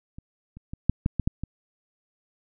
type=clicks; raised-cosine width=5 ms; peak=-28 / -30 / -22 / -6 / -10 / -12 / -10 / -18 dBFS; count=8; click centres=0.185 / 0.57 / 0.735 / 0.896 / 1.061 / 1.197 / 1.275 / 1.436 s; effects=none